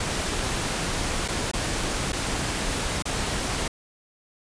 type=noise with dropouts; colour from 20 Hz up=pink; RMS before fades=-27 dBFS; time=0-3.68 s; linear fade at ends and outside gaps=5 ms; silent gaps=1.28-1.284 / 1.515-1.534 / 2.122-2.129 / 3.024-3.054 s; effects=resampled to 22050 Hz

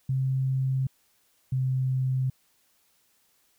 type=tone pair in turn; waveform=sine; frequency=132.3 / 130.33 Hz; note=C3 / C3; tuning=+20 / -6 cents; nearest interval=unison; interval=26 cents; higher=first; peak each=-23 dBFS; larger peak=neither; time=0.09-0.87 / 1.52-2.3 s; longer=neither; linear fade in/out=5 ms; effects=white hiss -67 dBFS RMS until 3.58 s

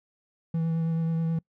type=tone with vibrato; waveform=triangle; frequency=163.8 Hz; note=E3; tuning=11 cents flat; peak=-22 dBFS; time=0.54-1.39 s; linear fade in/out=5 ms; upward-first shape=triangle; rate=9.3 Hz; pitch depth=18 cents each way; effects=noise-tail reverb RT60 0.1 s tail -25 dB re dry

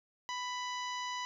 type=harmonic tone; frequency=992 Hz; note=B5; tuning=7 cents sharp; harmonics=1 / 2 / 3 / 4 / 5 / 6 / 7; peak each=-38 / -43 / -45 / -48 / -51 / -50 / -56 dBFS; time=0.29-1.25 s; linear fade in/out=0 ms; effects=12-bit

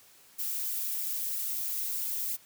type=noise with flanger; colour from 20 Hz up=violet; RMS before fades=-33 dBFS; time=0.38-2.37 s; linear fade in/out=20 ms; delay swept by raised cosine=0.4 to 5.4 ms; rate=3.1 Hz; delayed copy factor=+0.65; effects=white hiss -58 dBFS RMS until 2.45 s + high-pass 60 Hz 12 dB/octave

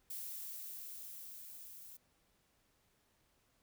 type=noise with level ramp; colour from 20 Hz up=violet; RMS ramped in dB=-44 to -54 dBFS; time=0.1-1.97 s; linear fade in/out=5 ms; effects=pink hiss -75 dBFS RMS until 3.62 s

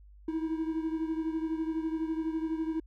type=beating tone pair; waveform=triangle; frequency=318.2 / 330.2 Hz; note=D#4 / E4; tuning=+39 / +3 cents; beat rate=12 Hz; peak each=-29 / -34 dBFS; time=0.28-2.8 s; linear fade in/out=5 ms; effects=added 50 Hz sine -51 dBFS peak until 2.86 s

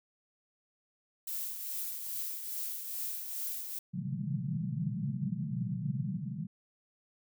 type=noise with tremolo; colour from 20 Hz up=violet; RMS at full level=-36 dBFS; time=1.27-3.79 s; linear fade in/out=5 ms; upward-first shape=triangle; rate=2.4 Hz; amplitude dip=50%
type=band-pass noise; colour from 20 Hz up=pink; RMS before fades=-35 dBFS; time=3.93-6.47 s; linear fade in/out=20 ms; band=120 to 210 Hz; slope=96 dB/octave
effects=none

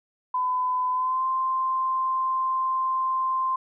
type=tone with pitch glide; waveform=sine; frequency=1008 to 1044.8 Hz; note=B5 to C6; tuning=+35 to -3 cents; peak=-22 dBFS; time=0.34-3.56 s; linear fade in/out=5 ms; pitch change=+62 cents; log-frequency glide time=0.91-1.25 s; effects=none

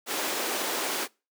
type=high-pass noise; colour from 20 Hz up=pink; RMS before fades=-30 dBFS; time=0.06-1.08 s; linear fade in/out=50 ms; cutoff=300 Hz; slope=24 dB/octave; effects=noise-tail reverb RT60 0.3 s tail -25 dB re dry

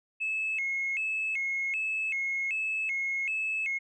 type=tone with vibrato; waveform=sine; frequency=2374 Hz; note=D7; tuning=18 cents sharp; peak=-27 dBFS; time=0.2-3.79 s; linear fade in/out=20 ms; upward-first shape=square; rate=1.3 Hz; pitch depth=160 cents each way; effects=tanh soft clip ceiling -24 dBFS

